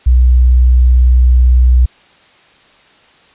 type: tone with vibrato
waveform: sine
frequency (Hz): 62.1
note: B1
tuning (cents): +10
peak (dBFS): -4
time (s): 0.06-1.86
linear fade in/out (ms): 10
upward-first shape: sine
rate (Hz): 18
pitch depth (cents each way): 13
effects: white hiss -46 dBFS RMS until 3.34 s + resampled to 8000 Hz